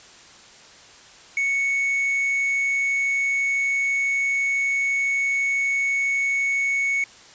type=tone; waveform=triangle; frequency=2217 Hz; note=C#7; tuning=in tune; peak=-18 dBFS; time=1.37-7.04 s; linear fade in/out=2 ms; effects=white hiss -47 dBFS RMS until 7.34 s + resampled to 16000 Hz